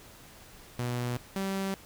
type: tone pair in turn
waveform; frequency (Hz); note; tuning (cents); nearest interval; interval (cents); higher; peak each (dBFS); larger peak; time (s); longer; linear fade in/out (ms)
sawtooth; 122.1 / 193.82; B2 / G3; -19 / -19; minor sixth; 800; second; -26; neither; 0.79-1.17 / 1.36-1.74; neither; 0
effects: pink hiss -52 dBFS RMS until 1.85 s

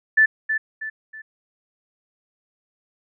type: tone with echo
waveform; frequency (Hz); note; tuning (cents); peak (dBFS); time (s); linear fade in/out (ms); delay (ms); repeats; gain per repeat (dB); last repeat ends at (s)
sine; 1755; A6; -5; -11; 0.17-0.26; 10; 320; 3; -8; 1.22
effects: none

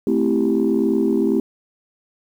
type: chord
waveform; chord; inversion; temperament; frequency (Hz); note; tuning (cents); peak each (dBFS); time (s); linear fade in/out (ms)
sine; A minor seventh; none; equal; 220 / 261.6 / 329.6 / 392; A3 / C4 / E4 / G4; 0 / 0 / 0 / 0; -20; 0.07-1.4; 2
effects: tanh soft clip ceiling -8 dBFS + 8-bit

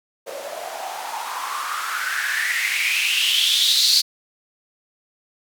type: noise with band-pass filter sweep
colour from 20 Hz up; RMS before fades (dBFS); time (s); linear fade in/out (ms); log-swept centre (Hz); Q
blue; -22; 0.26-4.02; 20; 530 to 4500; 6.6
effects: none

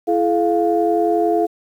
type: tone cluster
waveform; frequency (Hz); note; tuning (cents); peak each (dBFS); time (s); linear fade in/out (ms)
sine; 336.1 / 427.1 / 699; E4 / G#4 / F5; +34 / +48 / +1; -18; 0.07-1.47; 20
effects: tanh soft clip ceiling -4 dBFS + 8-bit

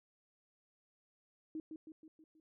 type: tone with echo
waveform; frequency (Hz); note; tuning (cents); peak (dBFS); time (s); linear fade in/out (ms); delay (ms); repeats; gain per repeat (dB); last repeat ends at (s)
sine; 315.2; D#4; +23; -39; 1.55-1.6; 2; 160; 5; -5; 2.4
effects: none

